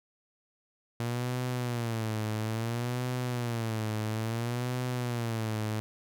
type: tone with vibrato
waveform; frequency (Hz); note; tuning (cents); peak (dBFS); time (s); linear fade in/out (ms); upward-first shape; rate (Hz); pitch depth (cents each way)
sawtooth; 116.54; A#2; 0; -26; 1-5.8; 0; sine; 0.59; 130
effects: none